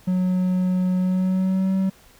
triangle tone with pitch glide, 183.4 to 190.86 Hz, F#3 to G3, -15 to -46 cents, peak -16 dBFS, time 0.07-1.9 s, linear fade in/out 10 ms, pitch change +69 cents, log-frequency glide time 0.98-1.75 s, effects pink hiss -52 dBFS RMS until 2.19 s

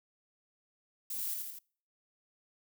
violet noise with echo, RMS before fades -38 dBFS, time 1.1-1.34 s, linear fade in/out 5 ms, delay 83 ms, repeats 3, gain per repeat -3 dB, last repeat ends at 1.589 s, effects noise-tail reverb RT60 0.5 s tail -26 dB re dry

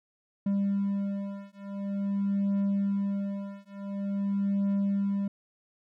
triangle beating tone pair, 198.7 / 199.17 Hz, G3 / G3, +24 / +28 cents, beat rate 0.47 Hz, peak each -28 dBFS, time 0.46-5.28 s, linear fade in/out 5 ms, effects none

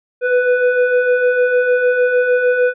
sine tone with frequency modulation, 497.8 Hz, B4, 14 cents sharp, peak -11 dBFS, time 0.21-2.74 s, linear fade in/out 50 ms, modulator 989 Hz, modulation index 0.88, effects none

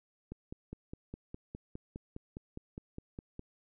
click train, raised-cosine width 3 ms, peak -29 dBFS, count 16, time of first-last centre 0.32-3.394 s, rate 4.88 Hz, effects none

